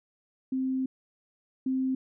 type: tone pair in turn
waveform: sine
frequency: 261.6 / 261.6 Hz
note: C4 / C4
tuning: 0 / 0 cents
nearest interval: unison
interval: 0 cents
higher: neither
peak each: -26 / -25 dBFS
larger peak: second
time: 0.52-0.86 / 1.66-1.95 s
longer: first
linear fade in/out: 5 ms
effects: none